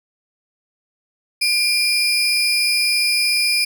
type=tone pair together; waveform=35% pulse; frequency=2391 / 5066 Hz; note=D7 / D#8; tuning=+30 / +30 cents; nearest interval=octave + minor second; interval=1300 cents; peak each=-16 dBFS; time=1.41-3.65 s; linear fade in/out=10 ms; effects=none